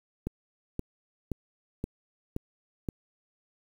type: click train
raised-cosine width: 3 ms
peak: -18 dBFS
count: 6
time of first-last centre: 0.27-2.888 s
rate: 1.91 Hz
effects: 8-bit